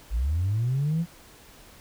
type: linear sweep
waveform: sine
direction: up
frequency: 49 to 173.6 Hz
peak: -21 dBFS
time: 0.1-1.06 s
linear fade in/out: 50 ms
effects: tanh soft clip ceiling -19 dBFS + pink hiss -51 dBFS RMS until 1.8 s